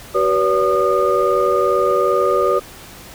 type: tone cluster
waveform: sine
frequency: 378.9 / 488.6 / 571 / 1223 Hz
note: F#4 / B4 / D5 / D#6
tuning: +41 / -19 / -49 / -30 cents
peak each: -18 dBFS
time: 0.14-2.6 s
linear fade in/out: 20 ms
effects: tanh soft clip ceiling -4 dBFS + pink hiss -38 dBFS RMS until 3.14 s